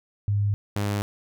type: tone pair in turn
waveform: sine / sawtooth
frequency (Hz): 102.1 / 102.1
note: G#2 / G#2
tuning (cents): -29 / -29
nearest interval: unison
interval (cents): 0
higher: neither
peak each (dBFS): -20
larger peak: neither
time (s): 0.28-0.54 / 0.76-1.02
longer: neither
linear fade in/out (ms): 0
effects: none